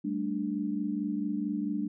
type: chord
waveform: sine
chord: G suspended second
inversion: none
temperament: just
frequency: 196 / 220.5 / 294 Hz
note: G3 / A3 / D4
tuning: 0 / +4 / +2 cents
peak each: -34 / -34 / -32 dBFS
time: 0.04-1.88 s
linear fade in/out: 10 ms
effects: none